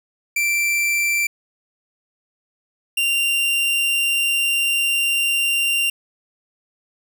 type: tone pair in turn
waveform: 45% pulse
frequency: 2347 / 2778 Hz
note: D7 / F7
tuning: -2 / -10 cents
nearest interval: minor third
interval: 292 cents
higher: second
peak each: -17 dBFS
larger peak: neither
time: 0.36-1.27 / 2.97-5.9 s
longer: second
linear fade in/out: 5 ms
effects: none